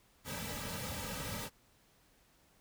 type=noise with comb filter; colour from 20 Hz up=pink; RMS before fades=-41 dBFS; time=0.24-1.5 s; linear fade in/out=50 ms; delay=2.8 ms; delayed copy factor=-0.95; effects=pink hiss -68 dBFS RMS until 2.6 s